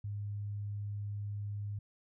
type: tone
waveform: sine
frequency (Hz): 102.6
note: G#2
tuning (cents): -21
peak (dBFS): -36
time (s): 0.04-1.79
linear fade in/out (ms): 5
effects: none